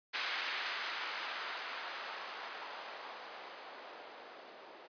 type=noise with low-pass filter sweep; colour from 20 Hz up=violet; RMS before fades=-43 dBFS; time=0.13-4.88 s; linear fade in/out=20 ms; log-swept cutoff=1900 to 480 Hz; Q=0.9; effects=high-pass 300 Hz 12 dB/octave + resampled to 11025 Hz